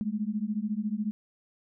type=beating tone pair; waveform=sine; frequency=204.7 / 218.7 Hz; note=G#3 / A3; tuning=-25 / -10 cents; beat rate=14 Hz; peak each=-31 dBFS; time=0.01-1.11 s; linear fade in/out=0 ms; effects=none